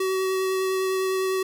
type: tone with vibrato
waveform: square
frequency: 378.4 Hz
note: F#4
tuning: 39 cents sharp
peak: -23 dBFS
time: 0-1.43 s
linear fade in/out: 5 ms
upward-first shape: triangle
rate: 9.9 Hz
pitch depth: 12 cents each way
effects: none